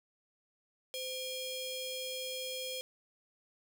sawtooth ring-modulated tone, 1885 Hz, A#6, 19 cents sharp, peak -31 dBFS, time 0.94-2.81 s, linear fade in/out 0 ms, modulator 1370 Hz, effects none

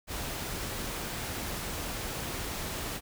pink noise, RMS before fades -36 dBFS, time 0.07-3.01 s, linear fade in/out 50 ms, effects none

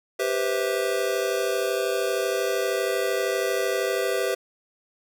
square chord, C major seventh, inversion second, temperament just, 392.4 / 490.5 / 523.3 / 654.1 Hz, G4 / B4 / C5 / E5, +2 / -12 / 0 / -14 cents, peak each -28 / -29 / -30 / -31 dBFS, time 0.19-4.35 s, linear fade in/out 10 ms, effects none

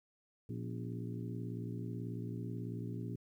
harmonic tone with a mistuned harmonic, 58.27 Hz, A#1, in tune, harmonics 2 / 3 / 4 / 5 / 6 / 7, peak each -41 / -45 / -47 / -49 / -51 / -52 dBFS, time 0.49-3.16 s, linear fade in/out 5 ms, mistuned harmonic 4, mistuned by +100 cents, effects 12-bit

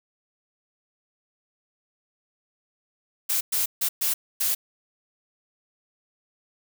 blue noise bursts at uneven times, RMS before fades -24 dBFS, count 5, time 3.29-3.41 / 3.52-3.66 / 3.81-3.89 / 4.01-4.14 / 4.4-4.55 s, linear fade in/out 10 ms, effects none

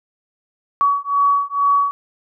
sine beating tone pair, 1130 / 1132.2 Hz, C#6 / C#6, +33 / +36 cents, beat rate 2.2 Hz, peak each -17 dBFS, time 0.81-1.91 s, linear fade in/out 0 ms, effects none

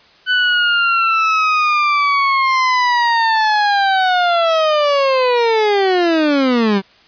30% pulse linear sweep, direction down, 1507 to 188.9 Hz, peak -9 dBFS, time 0.26-6.82 s, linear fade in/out 50 ms, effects white hiss -48 dBFS RMS until 7.07 s + resampled to 11025 Hz

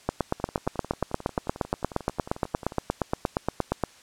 two click trains, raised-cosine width 1 ms, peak -23 / -9 dBFS, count 27 / 33, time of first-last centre 0.4-2.721 / 0.09-3.837 s, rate 11.2 / 8.54 Hz, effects white hiss -53 dBFS RMS until 4.02 s + low-pass 8000 Hz 12 dB/octave

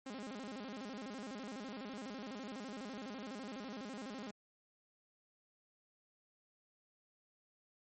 sawtooth tone with vibrato, 234.5 Hz, A#3, 11 cents sharp, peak -40 dBFS, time 0.06-4.31 s, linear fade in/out 5 ms, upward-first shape square, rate 12 Hz, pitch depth 220 cents each way, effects MP3 32 kbps

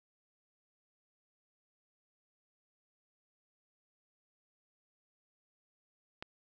click, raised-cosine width 0.3 ms, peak -25 dBFS, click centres 6.225 s, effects none

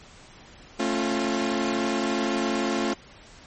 sawtooth chord, A augmented, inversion none, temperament equal with one note detuned, 220 / 272.1 / 349.2 Hz, A3 / C#4 / E#4, 0 / -32 / 0 cents, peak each -24 dBFS, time 0.79-2.94 s, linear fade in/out 10 ms, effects pink hiss -49 dBFS RMS until 3.46 s + MP3 32 kbps

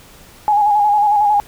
sine tone with vibrato, 830 Hz, G#5, 1 cent flat, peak -10 dBFS, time 0.48-1.4 s, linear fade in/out 0 ms, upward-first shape square, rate 11 Hz, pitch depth 34 cents each way, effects pink hiss -43 dBFS RMS until 1.47 s

